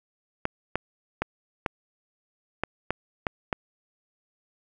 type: clicks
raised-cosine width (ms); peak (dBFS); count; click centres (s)
0.5; -10; 8; 0.454 / 0.756 / 1.22 / 1.662 / 2.636 / 2.906 / 3.268 / 3.528
effects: none